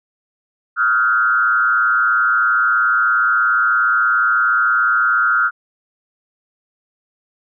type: tone with frequency modulation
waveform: sine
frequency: 1396.9 Hz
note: F6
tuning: in tune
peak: -12 dBFS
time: 0.76-5.51 s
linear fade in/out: 50 ms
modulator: 117 Hz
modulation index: 0.99
effects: none